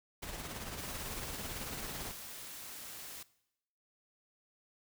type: noise with tremolo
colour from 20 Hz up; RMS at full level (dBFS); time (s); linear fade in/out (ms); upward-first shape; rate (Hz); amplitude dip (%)
pink; -41; 0.22-2.12; 10; triangle; 18; 50
type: noise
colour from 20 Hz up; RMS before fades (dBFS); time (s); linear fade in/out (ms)
white; -47; 0.78-3.23; 5
effects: noise-tail reverb RT60 0.8 s tail -19 dB re dry